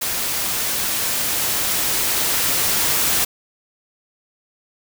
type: noise with level ramp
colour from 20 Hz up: white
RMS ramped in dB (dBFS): -23 to -18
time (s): 0.01-3.25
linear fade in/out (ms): 10
effects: none